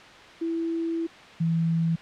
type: tone pair in turn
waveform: sine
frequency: 331.1 / 165.07 Hz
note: E4 / E3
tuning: +8 / +3 cents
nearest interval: octave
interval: 1205 cents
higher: first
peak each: -25 / -21 dBFS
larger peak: second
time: 0.41-1.07 / 1.4-1.96 s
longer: first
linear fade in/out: 10 ms
effects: white hiss -46 dBFS RMS until 2.01 s + low-pass 3000 Hz 12 dB/octave